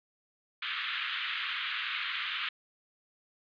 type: band-pass noise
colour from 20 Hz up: white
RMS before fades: -35 dBFS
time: 0.62-2.49 s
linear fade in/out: 5 ms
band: 1200 to 3600 Hz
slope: 48 dB/octave
effects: resampled to 11025 Hz